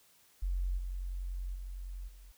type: tone with level steps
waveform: sine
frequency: 45.35 Hz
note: F#1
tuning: 34 cents flat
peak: -30 / -35 / -39 / -50 dBFS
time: 0.42-2.32 s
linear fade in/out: 10 ms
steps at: 0.77 / 1.54 / 2.07 s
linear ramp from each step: 20 ms
effects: white hiss -65 dBFS RMS until 2.37 s